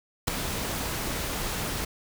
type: noise with ADSR envelope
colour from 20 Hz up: pink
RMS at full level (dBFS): -22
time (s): 0.27-1.85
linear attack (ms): 11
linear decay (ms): 5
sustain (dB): -9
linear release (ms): 6
effects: none